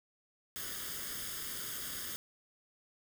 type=noise with comb filter; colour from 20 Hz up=white; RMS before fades=-41 dBFS; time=0.56-2.16 s; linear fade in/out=0 ms; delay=0.6 ms; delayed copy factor=+0.7; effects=none